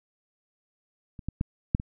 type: clicks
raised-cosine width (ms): 5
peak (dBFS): -28 / -18 / -14 / -9 / -22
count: 5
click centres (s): 1.192 / 1.286 / 1.411 / 1.749 / 1.799
effects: none